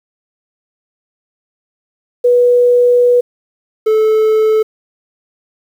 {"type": "tone pair in turn", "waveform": ["sine", "triangle"], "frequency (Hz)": [488.7, 435.4], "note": ["B4", "A4"], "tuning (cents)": [-18, -18], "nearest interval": "major second", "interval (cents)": 200, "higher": "first", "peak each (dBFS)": -6, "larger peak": "neither", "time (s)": [[2.24, 3.21], [3.86, 4.63]], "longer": "first", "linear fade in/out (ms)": 10, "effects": ["7-bit"]}